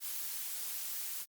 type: noise with amplitude modulation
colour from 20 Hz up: blue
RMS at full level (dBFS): -37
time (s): 0-1.26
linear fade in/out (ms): 50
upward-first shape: sine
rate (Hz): 261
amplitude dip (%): 50
effects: Opus 48 kbps